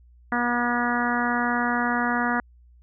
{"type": "harmonic tone", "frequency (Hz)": 241.1, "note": "B3", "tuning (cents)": -41, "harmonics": [1, 2, 3, 4, 5, 6, 7, 8], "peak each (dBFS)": [-26, -35, -29, -30, -30, -29, -30, -33], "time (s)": [0.32, 2.4], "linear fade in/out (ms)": 2, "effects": ["added 60 Hz sine -50 dBFS peak until 2.82 s"]}